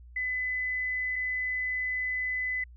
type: tone pair in turn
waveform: sine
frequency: 2009 / 2009 Hz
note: B6 / B6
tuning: +29 / +29 cents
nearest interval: unison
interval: 0 cents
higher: neither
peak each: -28 dBFS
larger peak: neither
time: 0.16-1.16 / 1.16-2.64 s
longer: second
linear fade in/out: 5 ms
effects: added 60 Hz sine -47 dBFS peak until 2.76 s